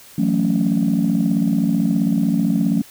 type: chord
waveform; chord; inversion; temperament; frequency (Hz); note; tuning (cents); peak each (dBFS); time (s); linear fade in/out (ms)
sine; F# minor seventh; third; just; 166.5 / 185 / 222 / 277.5; E3 / F#3 / A3 / C#4; +18 / 0 / +16 / +2; -22 / -19 / -18 / -20; 0.18-2.82; 5
effects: tanh soft clip ceiling -8 dBFS + white hiss -44 dBFS RMS until 2.9 s